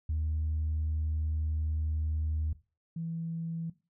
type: tone pair in turn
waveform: sine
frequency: 77.78 / 165.1 Hz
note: D#2 / E3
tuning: 0 / +3 cents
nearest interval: octave + minor second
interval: 1303 cents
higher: second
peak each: -27 / -33 dBFS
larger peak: first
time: 0.09-2.53 / 2.96-3.7 s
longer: first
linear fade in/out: 5 ms
effects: noise-tail reverb RT60 0.3 s tail -17 dB re dry + tanh soft clip ceiling -25 dBFS